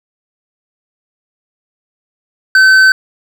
triangle tone with hard clipping, 1532 Hz, G6, 40 cents flat, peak -5 dBFS, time 2.55-2.92 s, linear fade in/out 2 ms, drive 10 dB, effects none

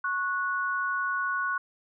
sine tone pair together, 1101 / 1469.7 Hz, C#6 / F#6, -12 / -12 cents, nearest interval perfect fourth, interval 500 cents, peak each -30 / -28 dBFS, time 0.04-1.58 s, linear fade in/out 5 ms, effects none

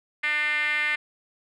5% pulse tone with band-pass filter, 299.3 Hz, D4, 33 cents sharp, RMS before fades -25 dBFS, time 0.23-0.96 s, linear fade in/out 10 ms, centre 2000 Hz, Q 5.3, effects none

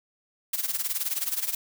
blue noise with tremolo, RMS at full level -26 dBFS, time 0.53-1.55 s, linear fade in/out 5 ms, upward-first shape sine, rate 19 Hz, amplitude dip 80%, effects none

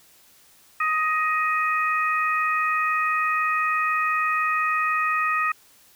harmonic tone, 626 Hz, D#5, 10 cents sharp, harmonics 2 / 3 / 4, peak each -22 / -26 / -28 dBFS, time 0.8-5.52 s, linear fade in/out 5 ms, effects white hiss -55 dBFS RMS until 5.95 s

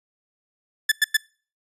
sawtooth tone bursts, 1742 Hz, A6, 18 cents flat, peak -11 dBFS, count 3, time 0.89-1.169 s, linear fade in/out 5 ms, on 27 ms, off 99 ms, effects noise-tail reverb RT60 0.4 s tail -24 dB re dry + resampled to 32000 Hz

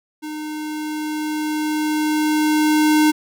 square tone with level ramp, 305.7 Hz, D#4, 30 cents flat, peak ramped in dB -28 to -12 dBFS, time 0.22-3.12 s, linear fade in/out 20 ms, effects none

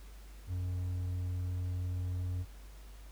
triangle tone, 90.3 Hz, F#2, 42 cents flat, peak -31 dBFS, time 0.47-2.46 s, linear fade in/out 50 ms, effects added 50 Hz sine -48 dBFS peak until 3.11 s + pink hiss -60 dBFS RMS until 3.11 s

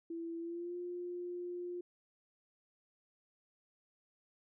sine tone with pitch glide, 333.6 to 353.4 Hz, E4 to F4, +21 to +21 cents, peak -39 dBFS, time 0.1-1.81 s, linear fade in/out 5 ms, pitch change +100 cents, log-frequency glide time 0.39-0.76 s, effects none

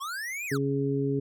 square linear two-way sweep, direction up then down, 1046.5 to 2541 to 1046.5 Hz, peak -33 dBFS, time 0-0.58 s, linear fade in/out 20 ms, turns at 0.46 s
harmonic tone, 138.59 Hz, C#3, in tune, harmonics 1 / 2 / 3, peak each -29 / -29 / -29 dBFS, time 0.51-1.2 s, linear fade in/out 10 ms
effects none

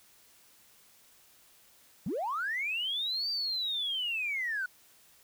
triangle linear two-way sweep, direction up then down, 138.59 to 4699 to 1447 Hz, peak -27 dBFS, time 2.06-4.66 s, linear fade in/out 5 ms, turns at 3.3 s, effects tanh soft clip ceiling -28 dBFS + white hiss -61 dBFS RMS until 5.23 s

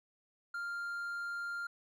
triangle tone, 1396.9 Hz, F6, in tune, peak -35 dBFS, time 0.54-1.67 s, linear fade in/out 5 ms, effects none

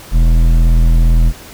sine tone with hard clipping, 41.2 Hz, E1, in tune, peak -8 dBFS, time 0.11-1.33 s, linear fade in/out 50 ms, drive 10 dB, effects pink hiss -35 dBFS RMS until 1.53 s

